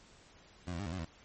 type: tone with pitch steps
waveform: 20% pulse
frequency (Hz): 89.1 / 84.2 / 100.9 / 81 / 93.1 / 81.8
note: F2 / E2 / G#2 / E2 / F#2 / E2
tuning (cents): +35 / +37 / -49 / -30 / +11 / -13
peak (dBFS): -32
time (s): 0.67-1.048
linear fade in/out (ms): 5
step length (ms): 63
effects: pink hiss -60 dBFS RMS until 1.24 s + MP3 32 kbps